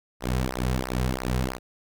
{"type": "tone with flanger", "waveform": "sawtooth", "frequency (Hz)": 63.3, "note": "B1", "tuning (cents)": 43, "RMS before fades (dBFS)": -27, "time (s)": [0.2, 1.59], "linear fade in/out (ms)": 50, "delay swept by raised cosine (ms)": [0.28, 3.48], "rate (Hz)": 3, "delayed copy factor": -0.9, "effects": []}